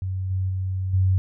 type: tone with level steps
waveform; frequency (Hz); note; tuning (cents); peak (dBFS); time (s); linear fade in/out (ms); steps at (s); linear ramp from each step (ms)
sine; 94; F#2; +28; -24 / -21 / -23 / -16; 0.02-1.18; 0; 0.3 / 0.49 / 0.93; 10
effects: none